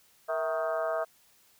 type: harmonic tone with a mistuned harmonic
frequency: 156.6 Hz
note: D#3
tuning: 11 cents sharp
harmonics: 3 / 4 / 5 / 6 / 7 / 8 / 9 / 10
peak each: -38 / -29 / -42 / -43 / -41 / -37 / -45 / -42 dBFS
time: 0.28-1.05 s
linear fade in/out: 20 ms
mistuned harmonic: 4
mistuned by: +63 cents
effects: white hiss -63 dBFS RMS until 1.59 s